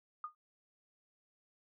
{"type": "tone with exponential decay", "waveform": "sine", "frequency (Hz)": 1225, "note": "D#6", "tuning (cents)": -27, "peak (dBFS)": -35, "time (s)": [0.24, 0.35], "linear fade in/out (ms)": 2, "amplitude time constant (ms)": 22, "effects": []}